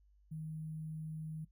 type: tone with sample-and-hold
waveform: sine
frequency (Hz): 157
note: D#3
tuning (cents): +16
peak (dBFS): -40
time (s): 0.31-1.45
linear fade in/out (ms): 10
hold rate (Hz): 11025
effects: noise-tail reverb RT60 0.1 s tail -18 dB re dry + added 50 Hz sine -64 dBFS peak until 1.51 s